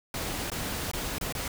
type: noise with dropouts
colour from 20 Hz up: pink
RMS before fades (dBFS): -33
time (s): 0.14-1.48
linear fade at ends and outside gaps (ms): 2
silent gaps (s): 0.501-0.517 / 0.915-0.934 / 1.184-1.211 / 1.325-1.35
effects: none